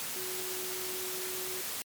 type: tone in noise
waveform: sine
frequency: 370 Hz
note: F#4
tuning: in tune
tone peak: -41 dBFS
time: 0.16-1.61 s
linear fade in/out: 0 ms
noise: white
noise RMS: -37 dBFS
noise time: 0-1.82 s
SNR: -7 dB
effects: high-pass 100 Hz 12 dB/octave + MP3 96 kbps